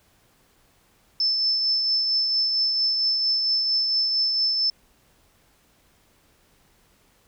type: tone with tremolo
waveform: sine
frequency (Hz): 5274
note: E8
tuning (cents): 0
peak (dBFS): -18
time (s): 1.2-4.7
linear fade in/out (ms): 2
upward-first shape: triangle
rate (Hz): 4.4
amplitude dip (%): 35
effects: pink hiss -61 dBFS RMS until 7.27 s